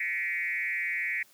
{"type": "tone with frequency modulation", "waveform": "sine", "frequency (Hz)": 2080, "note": "C7", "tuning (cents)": -11, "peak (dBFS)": -28, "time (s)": [0, 1.23], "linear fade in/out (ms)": 5, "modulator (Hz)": 171, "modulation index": 1.6, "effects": ["white hiss -60 dBFS RMS until 1.33 s", "high-pass 100 Hz 12 dB/octave"]}